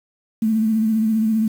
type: tone with vibrato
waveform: sine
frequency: 220 Hz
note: A3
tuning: in tune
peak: -15 dBFS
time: 0.42-1.48 s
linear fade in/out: 5 ms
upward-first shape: triangle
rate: 15 Hz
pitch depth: 50 cents each way
effects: 7-bit